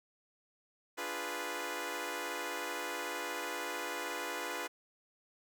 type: chord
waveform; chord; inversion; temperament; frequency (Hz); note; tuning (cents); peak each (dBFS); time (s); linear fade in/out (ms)
10% pulse; D diminished seventh; none; equal; 293.7 / 349.2 / 415.3 / 493.9; D4 / F4 / Ab4 / Cb5; 0 / 0 / 0 / 0; -37 / -34 / -36 / -32; 0.97-4.68; 20
effects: none